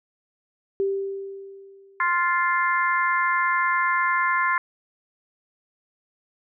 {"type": "tone with exponential decay", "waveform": "sine", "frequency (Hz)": 392, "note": "G4", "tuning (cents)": 0, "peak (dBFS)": -19, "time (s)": [0.8, 2.28], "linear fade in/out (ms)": 0, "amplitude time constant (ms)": 320}
{"type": "harmonic tone", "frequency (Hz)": 349.2, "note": "F4", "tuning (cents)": 0, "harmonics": [3, 4, 5, 6], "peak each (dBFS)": [-22, -27, -25, -28], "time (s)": [2, 4.58], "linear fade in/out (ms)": 2}
{"effects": []}